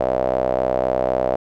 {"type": "tone with band-pass filter", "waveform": "sawtooth", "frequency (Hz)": 63.9, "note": "C2", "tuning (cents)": -40, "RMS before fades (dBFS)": -20, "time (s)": [0, 1.36], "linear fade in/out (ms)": 5, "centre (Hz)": 610, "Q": 5.7, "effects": []}